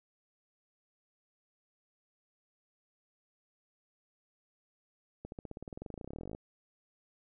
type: accelerating click train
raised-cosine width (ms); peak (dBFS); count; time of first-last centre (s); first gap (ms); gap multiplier
2; -29; 30; 5.25-6.349; 71; 0.95
effects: none